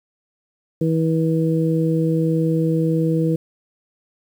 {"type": "harmonic tone", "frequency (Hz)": 161.7, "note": "E3", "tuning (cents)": -33, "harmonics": [1, 2, 3], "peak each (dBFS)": [-18, -21, -23], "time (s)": [0.81, 3.36], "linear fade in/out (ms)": 5, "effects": ["8-bit"]}